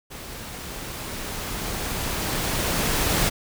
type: noise with level ramp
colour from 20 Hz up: pink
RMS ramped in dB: -38 to -21 dBFS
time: 0.1-3.3 s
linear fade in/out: 20 ms
effects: none